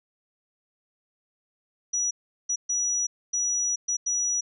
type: tone bursts at uneven times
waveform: sine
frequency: 5850 Hz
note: F#8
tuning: 21 cents flat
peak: -23 dBFS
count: 6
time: 1.93-2.11 / 2.49-2.56 / 2.69-3.07 / 3.33-3.76 / 3.88-3.97 / 4.06-4.41 s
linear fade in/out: 10 ms
effects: none